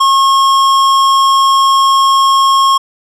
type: tone with hard clipping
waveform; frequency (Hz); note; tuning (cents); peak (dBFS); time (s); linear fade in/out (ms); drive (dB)
sine; 1084; C#6; -39; -8; 0-2.78; 10; 13
effects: none